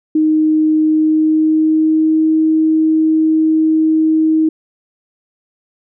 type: tone with pitch glide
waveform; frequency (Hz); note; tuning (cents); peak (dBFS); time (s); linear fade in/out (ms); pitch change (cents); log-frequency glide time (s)
sine; 311.1 to 316; D#4 to D#4; 0 to +27; -9; 0.15-4.49; 5; +27; 0.84-2.3
effects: none